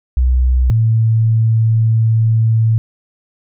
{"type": "tone pair in turn", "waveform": "sine", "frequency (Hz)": [63, 112.25], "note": ["B1", "A2"], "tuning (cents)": [35, 35], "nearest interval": "minor seventh", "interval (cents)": 1000, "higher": "second", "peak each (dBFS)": -9, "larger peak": "neither", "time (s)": [[0.17, 0.7], [0.7, 2.78]], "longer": "second", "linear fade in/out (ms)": 0, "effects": []}